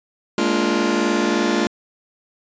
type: chord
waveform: sawtooth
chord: Bb dominant seventh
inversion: third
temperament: just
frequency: 209.8 / 233.1 / 291.4 / 349.6 Hz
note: Ab3 / Bb3 / D4 / F4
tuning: +18 / 0 / -13 / +2 cents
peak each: -19 / -19 / -19 / -17 dBFS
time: 0.38-1.67 s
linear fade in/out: 2 ms
effects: resampled to 16000 Hz